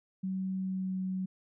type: tone with pitch glide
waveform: sine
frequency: 189 to 187.26 Hz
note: F#3 to F#3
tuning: +37 to +21 cents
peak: -31 dBFS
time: 0.23-1.26 s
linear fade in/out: 10 ms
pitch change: -16 cents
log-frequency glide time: 0.57-0.99 s
effects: none